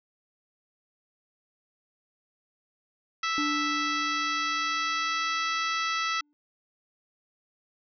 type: harmonic tone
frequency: 658 Hz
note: E5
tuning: 3 cents flat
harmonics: 2 / 3 / 4 / 5 / 6 / 7 / 8 / 9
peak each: -29 / -33 / -35 / -37 / -39 / -40 / -41 / -42 dBFS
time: 3.23-6.21 s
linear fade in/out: 5 ms
type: tone with exponential decay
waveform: triangle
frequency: 294.3 Hz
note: D4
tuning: 4 cents sharp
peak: -26 dBFS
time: 3.38-6.33 s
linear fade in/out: 0 ms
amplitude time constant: 640 ms
effects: none